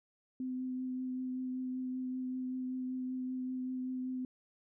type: tone with vibrato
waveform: sine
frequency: 255.9 Hz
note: C4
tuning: 38 cents flat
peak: -35 dBFS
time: 0.4-4.25 s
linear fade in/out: 2 ms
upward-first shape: triangle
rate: 5.2 Hz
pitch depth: 14 cents each way
effects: none